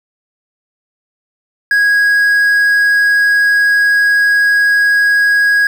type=tone with quantisation; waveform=triangle; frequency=1652 Hz; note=G#6; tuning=10 cents flat; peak=-6 dBFS; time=1.71-5.67 s; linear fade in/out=2 ms; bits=6; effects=none